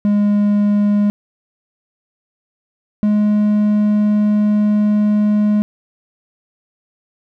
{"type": "tone pair in turn", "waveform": "triangle", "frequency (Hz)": [205.9, 209.4], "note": ["G#3", "G#3"], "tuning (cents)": [-15, 15], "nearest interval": "unison", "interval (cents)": 30, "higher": "second", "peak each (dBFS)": -9, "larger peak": "neither", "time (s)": [[0.05, 1.1], [3.03, 5.62]], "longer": "second", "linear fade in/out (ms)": 0, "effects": []}